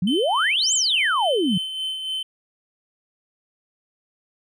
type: exponential two-way sweep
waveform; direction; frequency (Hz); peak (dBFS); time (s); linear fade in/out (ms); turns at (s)
sine; up then down; 164.81 to 7902 to 164.81; -18; 0.02-1.58; 5; 0.74
type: tone with tremolo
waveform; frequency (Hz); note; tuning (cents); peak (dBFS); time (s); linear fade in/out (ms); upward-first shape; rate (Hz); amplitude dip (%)
triangle; 3068; G7; -38; -22; 0.07-2.23; 5; sine; 3.5; 45
effects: none